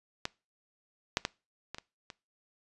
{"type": "clicks", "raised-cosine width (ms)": 0.2, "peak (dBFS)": [-14, -9, -12, -21, -24, -26], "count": 6, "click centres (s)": [0.254, 1.171, 1.251, 1.746, 1.784, 2.102], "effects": ["noise-tail reverb RT60 0.3 s tail -23 dB re dry", "resampled to 24000 Hz"]}